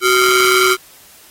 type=ring-modulated tone; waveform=sawtooth; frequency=879 Hz; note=A5; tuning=2 cents flat; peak=-3 dBFS; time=0.01-0.77 s; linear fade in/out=50 ms; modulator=505 Hz; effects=white hiss -44 dBFS RMS until 1.3 s + AAC 48 kbps